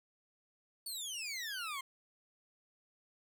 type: exponential sweep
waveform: 20% pulse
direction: down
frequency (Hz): 4552 to 1044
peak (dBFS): -34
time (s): 0.86-1.81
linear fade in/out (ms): 5
effects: 11-bit